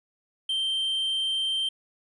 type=tone; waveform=triangle; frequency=3136 Hz; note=G7; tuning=in tune; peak=-23 dBFS; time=0.49-1.69 s; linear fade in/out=5 ms; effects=resampled to 24000 Hz